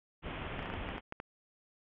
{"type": "low-pass noise", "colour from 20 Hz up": "pink", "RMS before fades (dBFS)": -41, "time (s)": [0.22, 1.01], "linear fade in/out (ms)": 50, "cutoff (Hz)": 3300, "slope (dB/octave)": 96}
{"type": "clicks", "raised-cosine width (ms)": 0.5, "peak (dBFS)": -25, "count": 9, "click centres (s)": [0.592, 0.627, 0.658, 0.701, 0.739, 0.889, 0.981, 1.124, 1.201]}
{"effects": []}